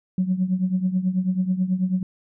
sine tone with tremolo, 185 Hz, F#3, in tune, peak -15 dBFS, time 0.18-2.03 s, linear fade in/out 2 ms, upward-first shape triangle, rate 9.2 Hz, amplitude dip 85%, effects tanh soft clip ceiling -12 dBFS

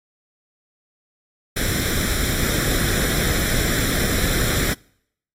pink noise with comb filter, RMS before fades -21 dBFS, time 1.56-4.74 s, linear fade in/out 10 ms, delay 0.54 ms, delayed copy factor +0.7, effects noise-tail reverb RT60 0.7 s tail -26 dB re dry + AAC 48 kbps

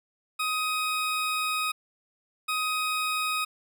20% pulse tone pair in turn, 1256 / 1256 Hz, D#6 / D#6, +16 / +16 cents, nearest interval unison, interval 0 cents, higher neither, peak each -21 dBFS, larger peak neither, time 0.39-1.72 / 2.48-3.45 s, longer first, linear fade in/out 10 ms, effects none

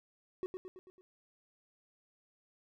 triangle tone with echo, 371.2 Hz, F#4, 6 cents sharp, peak -32 dBFS, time 0.43-0.46 s, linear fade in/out 0 ms, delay 110 ms, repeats 5, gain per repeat -5 dB, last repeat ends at 1.01 s, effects none

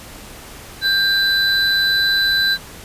triangle tone pair together, 1582 / 3999 Hz, G6 / B7, +15 / +21 cents, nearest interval octave + major third, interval 1606 cents, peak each -15 dBFS, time 0.81-2.58 s, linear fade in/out 50 ms, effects pink hiss -37 dBFS RMS until 2.84 s + resampled to 32000 Hz

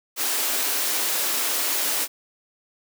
white high-pass noise, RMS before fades -24 dBFS, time 0.16-2.08 s, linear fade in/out 50 ms, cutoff 250 Hz, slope 96 dB/octave, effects none

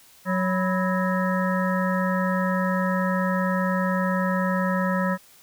harmonic tone with a mistuned harmonic, 185 Hz, F#3, in tune, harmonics 1 / 3 / 5 / 7 / 9 / 10, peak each -23 / -28 / -30 / -31 / -33 / -33 dBFS, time 0.25-5.18 s, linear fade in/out 50 ms, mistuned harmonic 5, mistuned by +110 cents, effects white hiss -53 dBFS RMS until 5.42 s

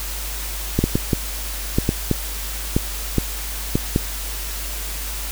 clicks, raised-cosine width 3 ms, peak -3 dBFS, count 11, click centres 0.79 / 0.84 / 0.955 / 1.132 / 1.785 / 1.891 / 2.113 / 2.765 / 3.183 / 3.755 / 3.961 s, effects added 50 Hz sine -28 dBFS peak until 5.31 s + white hiss -30 dBFS RMS until 5.31 s

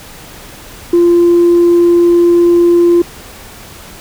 sine tone, 345.6 Hz, F4, 18 cents flat, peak -3 dBFS, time 0.93-3.02 s, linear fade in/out 5 ms, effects tanh soft clip ceiling -2 dBFS + pink hiss -33 dBFS RMS until 4 s

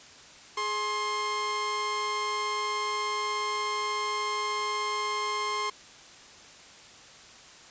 sawtooth tone pair together, 420.2 / 1058.8 Hz, G#4 / C6, +20 / +20 cents, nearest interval octave + major third, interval 1600 cents, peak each -32 / -25 dBFS, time 0.57-5.7 s, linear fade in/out 5 ms, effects white hiss -50 dBFS RMS until 7.7 s + resampled to 16000 Hz

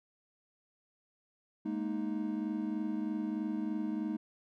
triangle chord, Ab suspended second, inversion none, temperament equal with one note detuned, 209.9 / 233.1 / 311.1 Hz, Ab3 / Bb3 / Eb4, +19 / 0 / 0 cents, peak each -35 / -37 / -34 dBFS, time 1.65-4.17 s, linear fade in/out 10 ms, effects none

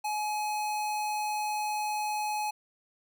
square tone, 845 Hz, G#5, 30 cents sharp, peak -30 dBFS, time 0.04-2.51 s, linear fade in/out 10 ms, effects none

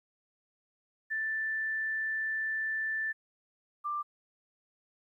sine tone pair in turn, 1765 / 1184.1 Hz, A6 / D6, +5 / +14 cents, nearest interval perfect fifth, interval 691 cents, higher first, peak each -30 / -31 dBFS, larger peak first, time 1.1-3.13 / 3.84-4.03 s, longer first, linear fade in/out 20 ms, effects 12-bit

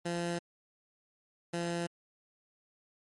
15% pulse tone pair in turn, 172.1 / 171.34 Hz, F3 / F3, -25 / -33 cents, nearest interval unison, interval 8 cents, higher first, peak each -26 dBFS, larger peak neither, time 0.05-0.39 / 1.53-1.87 s, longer neither, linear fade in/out 10 ms, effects MP3 48 kbps

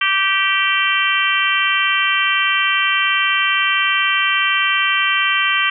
harmonic tone, 389.3 Hz, G4, 12 cents flat, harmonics 3 / 4 / 5 / 6 / 7 / 8, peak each -21 / -21 / -21 / -21 / -21 / -21 dBFS, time 0.01-5.7 s, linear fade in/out 5 ms, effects none

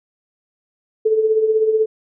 sine tone with tremolo, 437.5 Hz, A4, 10 cents flat, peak -10 dBFS, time 1.05-1.86 s, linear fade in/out 10 ms, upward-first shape triangle, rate 16 Hz, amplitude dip 65%, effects none

